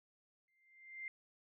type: tone with exponential growth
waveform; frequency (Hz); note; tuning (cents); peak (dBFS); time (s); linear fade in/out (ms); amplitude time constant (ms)
sine; 2093; C7; 0; -40; 0.48-1.08; 1; 130
effects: none